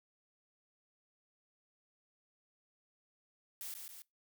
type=noise with echo; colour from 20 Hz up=blue; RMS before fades=-44 dBFS; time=3.61-3.74 s; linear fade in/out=0 ms; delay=140 ms; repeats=2; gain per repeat=-4 dB; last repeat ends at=4.02 s; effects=noise-tail reverb RT60 0.2 s tail -23 dB re dry